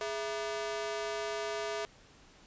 sawtooth ring-modulated tone, 540 Hz, C#5, 45 cents flat, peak -27 dBFS, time 0.01-1.85 s, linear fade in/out 0 ms, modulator 123 Hz, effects pink hiss -59 dBFS RMS until 2.46 s + resampled to 16000 Hz

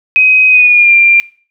sine tone with pitch glide, 2522 to 2382 Hz, D#7 to D7, +23 to +24 cents, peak -3 dBFS, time 0.16-1.2 s, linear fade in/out 0 ms, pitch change -99 cents, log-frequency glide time 0.49-0.94 s, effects noise-tail reverb RT60 0.4 s tail -22 dB re dry

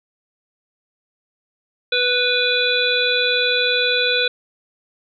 harmonic tone, 493.9 Hz, B4, in tune, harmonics 1 / 3 / 5 / 7 / 8, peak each -22 / -22 / -22 / -22 / -22 dBFS, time 1.92-4.28 s, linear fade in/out 5 ms, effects none

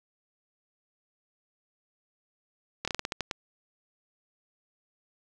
slowing click train, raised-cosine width 0.2 ms, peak -13 dBFS, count 9, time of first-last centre 2.85-3.312 s, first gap 26 ms, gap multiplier 1.22, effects none

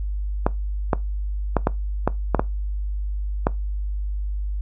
clicks, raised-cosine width 1 ms, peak -3 dBFS, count 8, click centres 0.465 / 0.932 / 1.567 / 1.671 / 2.076 / 2.347 / 2.395 / 3.469 s, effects noise-tail reverb RT60 0.2 s tail -20 dB re dry + added 50 Hz sine -23 dBFS peak until 4.61 s

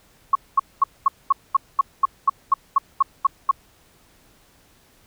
sine tone bursts, 1100 Hz, C#6, 14 cents flat, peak -11 dBFS, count 14, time 0.33-3.512 s, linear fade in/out 5 ms, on 23 ms, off 220 ms, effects pink hiss -56 dBFS RMS until 5.06 s

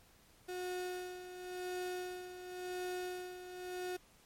35% pulse tone with tremolo, 363.1 Hz, F#4, 33 cents flat, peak -36 dBFS, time 0.48-3.97 s, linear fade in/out 10 ms, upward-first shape sine, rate 0.93 Hz, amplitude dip 65%, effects pink hiss -65 dBFS RMS until 4.25 s + MP3 64 kbps

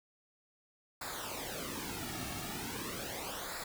pink noise with flanger, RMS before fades -41 dBFS, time 1.01-3.64 s, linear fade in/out 5 ms, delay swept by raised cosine 0.33 to 2.03 ms, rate 0.39 Hz, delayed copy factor -0.75, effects none

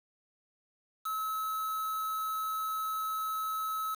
triangle tone with quantisation, 1293 Hz, E6, 34 cents flat, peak -30 dBFS, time 1.05-3.95 s, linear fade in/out 10 ms, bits 7, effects none

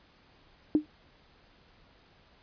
sine tone with exponential decay, 303.2 Hz, D#4, 45 cents flat, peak -16 dBFS, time 0.75-0.86 s, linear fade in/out 1 ms, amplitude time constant 22 ms, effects pink hiss -61 dBFS RMS until 2.42 s + resampled to 11025 Hz

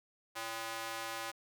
square tone with high-pass filter, 113.4 Hz, A#2, 47 cents flat, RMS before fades -41 dBFS, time 0.35-1.32 s, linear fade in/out 20 ms, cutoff 880 Hz, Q 0.89, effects none

